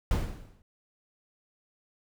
brown noise with exponential decay, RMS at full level -23 dBFS, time 0.11-0.62 s, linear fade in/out 1 ms, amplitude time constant 110 ms, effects none

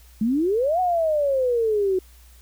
sine exponential two-way sweep, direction up then down, 207.7 to 745 to 366.1 Hz, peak -18 dBFS, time 0.21-1.99 s, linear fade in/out 5 ms, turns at 0.8 s, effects added 60 Hz sine -47 dBFS peak until 2.41 s + white hiss -55 dBFS RMS until 2.41 s

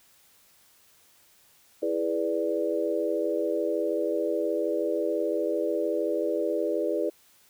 sine chord, E dominant seventh, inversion none, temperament equal, 329.6 / 415.3 / 493.9 / 587.3 Hz, E4 / G#4 / B4 / D5, 0 / 0 / 0 / 0 cents, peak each -30 dBFS, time 1.82-7.1 s, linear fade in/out 10 ms, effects white hiss -60 dBFS RMS until 7.49 s

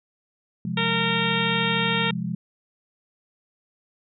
sine chord, F minor, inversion second, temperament equal, 130.81 / 174.61 / 207.7 Hz, C3 / F3 / Ab3, 0 / 0 / 0 cents, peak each -32 / -28 / -30 dBFS, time 0.65-2.35 s, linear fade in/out 2 ms
harmonic tone, 460.1 Hz, A#4, 23 cents flat, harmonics 1 / 2 / 3 / 4 / 5 / 6 / 7 / 8, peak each -30 / -30 / -30 / -30 / -30 / -30 / -30 / -30 dBFS, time 0.77-2.11 s, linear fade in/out 5 ms
effects none

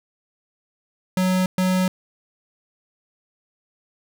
square tone bursts at uneven times, 185 Hz, F#3, in tune, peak -18 dBFS, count 2, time 1.17-1.46 / 1.58-1.88 s, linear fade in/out 2 ms, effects none

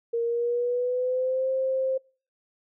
sine tone with pitch glide, 466.2 to 526.3 Hz, A#4 to C5, 0 to +10 cents, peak -23 dBFS, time 0.13-1.98 s, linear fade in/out 10 ms, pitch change +210 cents, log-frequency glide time 0.23-1.49 s, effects noise-tail reverb RT60 0.4 s tail -26 dB re dry

